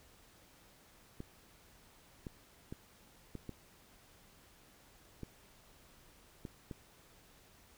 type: clicks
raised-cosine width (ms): 3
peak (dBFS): -30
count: 8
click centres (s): 1.204 / 2.268 / 2.725 / 3.353 / 3.493 / 5.233 / 6.452 / 6.712
effects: pink hiss -63 dBFS RMS until 7.77 s